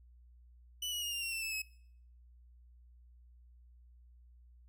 sawtooth tone with pitch steps, 2973 / 2912 / 2852 / 2793 / 2736 / 2679 / 2624 / 2570 Hz, F#7 / F#7 / F7 / F7 / F7 / E7 / E7 / E7, +8 / -28 / +36 / -1 / -36 / +27 / -9 / -45 cents, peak -33 dBFS, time 0.82-1.62 s, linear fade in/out 5 ms, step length 100 ms, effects noise-tail reverb RT60 0.7 s tail -23 dB re dry + added 60 Hz sine -57 dBFS peak until 4.68 s

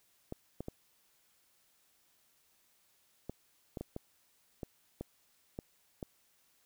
clicks, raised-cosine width 2 ms, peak -26 dBFS, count 11, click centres 0.324 / 0.606 / 0.684 / 3.296 / 3.772 / 3.81 / 3.964 / 4.632 / 5.01 / 5.589 / 6.028 s, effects white hiss -71 dBFS RMS until 6.65 s

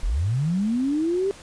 sine linear sweep, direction up, 32.24 to 401.2 Hz, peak -20 dBFS, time 0.03-1.31 s, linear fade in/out 0 ms, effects pink hiss -45 dBFS RMS until 1.42 s + resampled to 22050 Hz

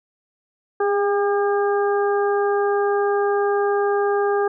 harmonic tone with a mistuned harmonic, 402.9 Hz, G4, 48 cents sharp, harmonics 1 / 2 / 3 / 4, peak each -18 / -24 / -28 / -30 dBFS, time 0.8-4.48 s, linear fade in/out 5 ms, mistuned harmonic 1, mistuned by +18 cents, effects none

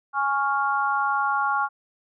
sine chord, Db major, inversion second, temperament equal, 830.6 / 1108.7 / 1396.9 Hz, Ab5 / Db6 / F6, 0 / 0 / 0 cents, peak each -25 dBFS, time 0.13-1.69 s, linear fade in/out 50 ms, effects none

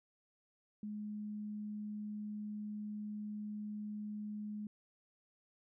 sine tone, 210 Hz, G#3, 19 cents sharp, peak -40 dBFS, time 0.83-4.67 s, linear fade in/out 2 ms, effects none

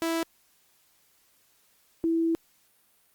sawtooth / sine tone pair in turn, 329.6 / 329.6 Hz, E4 / E4, 0 / 0 cents, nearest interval unison, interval 0 cents, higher neither, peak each -22 dBFS, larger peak neither, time 0.02-0.23 / 2.04-2.35 s, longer second, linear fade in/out 0 ms, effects white hiss -65 dBFS RMS until 3.14 s + Opus 48 kbps

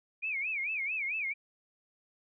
sine tone with vibrato, 2366 Hz, D7, 12 cents sharp, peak -31 dBFS, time 0.22-1.34 s, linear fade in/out 20 ms, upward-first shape sine, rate 4.5 Hz, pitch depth 190 cents each way, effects none

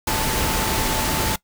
sine tone in noise, 880 Hz, A5, in tune, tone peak -29 dBFS, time 0.07-1.36 s, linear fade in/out 5 ms, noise pink, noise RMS -22 dBFS, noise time 0.07-1.36 s, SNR -10 dB, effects noise-tail reverb RT60 0.1 s tail -20 dB re dry

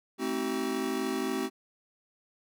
square chord, A diminished seventh, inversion none, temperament just, 220 / 264 / 316.8 / 380.2 Hz, A3 / C4 / Eb4 / Gb4, 0 / +16 / +31 / +47 cents, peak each -38 / -34 / -38 / -34 dBFS, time 0.18-1.5 s, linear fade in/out 50 ms, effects none

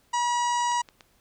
harmonic tone, 964 Hz, B5, 42 cents flat, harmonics 1 / 2 / 3 / 4 / 5 / 6 / 7 / 8 / 9, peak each -23 / -35 / -37 / -43 / -43 / -39 / -40 / -41 / -47 dBFS, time 0.13-0.82 s, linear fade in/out 10 ms
clicks, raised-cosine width 0.2 ms, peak -32 / -27 / -33 / -28 / -28 dBFS, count 5, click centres 0.606 / 0.718 / 0.808 / 0.888 / 1.008 s
effects pink hiss -64 dBFS RMS until 1.2 s

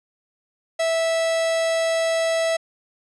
45% pulse tone, 656 Hz, E5, 9 cents flat, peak -19 dBFS, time 0.79-2.57 s, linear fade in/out 10 ms, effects resampled to 22050 Hz

